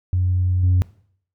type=tone with level steps; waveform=sine; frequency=91 Hz; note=F#2; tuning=28 cents flat; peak=-15 / -11 dBFS; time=0.13-0.82 s; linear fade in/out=0 ms; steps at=0.63 s; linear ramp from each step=5 ms; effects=noise-tail reverb RT60 0.6 s tail -22 dB re dry + tanh soft clip ceiling -11 dBFS